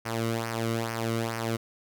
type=tone with flanger; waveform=sawtooth; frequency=114.4 Hz; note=A#2; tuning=32 cents flat; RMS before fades=-30 dBFS; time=0.05-1.57 s; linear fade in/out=10 ms; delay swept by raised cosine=0.26 to 1.21 ms; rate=2.3 Hz; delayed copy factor=-0.7; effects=none